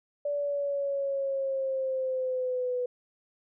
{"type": "linear sweep", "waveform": "sine", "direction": "down", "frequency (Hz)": [580, 493.9], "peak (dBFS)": -27, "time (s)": [0.25, 2.86], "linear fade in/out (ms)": 5, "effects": []}